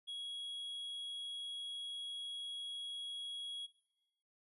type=tone; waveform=triangle; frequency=3322 Hz; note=G#7; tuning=in tune; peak=-40 dBFS; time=0.07-3.67 s; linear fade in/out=20 ms; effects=noise-tail reverb RT60 1.0 s tail -18 dB re dry + resampled to 32000 Hz

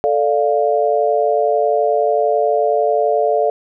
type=chord; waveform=sine; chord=D minor; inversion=second; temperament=equal; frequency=440 / 587.3 / 698.5 Hz; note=A4 / D5 / F5; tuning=0 / 0 / 0 cents; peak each=-17 dBFS; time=0.04-3.5 s; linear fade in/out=0 ms; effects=none

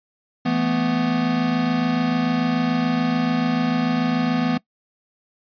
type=chord; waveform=square; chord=E suspended fourth; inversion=none; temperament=equal with one note detuned; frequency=166.54 / 220 / 246.9 Hz; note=E3 / A3 / B3; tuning=+18 / 0 / 0 cents; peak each=-26 / -26 / -21 dBFS; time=0.45-4.58 s; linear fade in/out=10 ms; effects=noise-tail reverb RT60 0.1 s tail -22 dB re dry + resampled to 11025 Hz

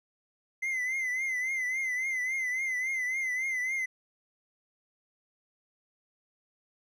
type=tone with vibrato; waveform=triangle; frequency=2055 Hz; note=C7; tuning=32 cents flat; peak=-27 dBFS; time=0.62-3.86 s; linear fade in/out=10 ms; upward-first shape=triangle; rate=3.6 Hz; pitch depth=81 cents each way; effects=none

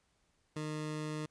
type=tone; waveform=20% pulse; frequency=153.3 Hz; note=D#3; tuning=25 cents flat; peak=-32 dBFS; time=0.56-1.26 s; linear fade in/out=5 ms; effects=pink hiss -75 dBFS RMS until 1.3 s + resampled to 22050 Hz

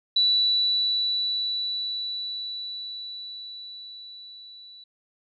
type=tone with level ramp; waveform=sine; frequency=3951 Hz; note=B7; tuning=in tune; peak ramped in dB=-17 to -44 dBFS; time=0.16-4.84 s; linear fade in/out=5 ms; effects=none

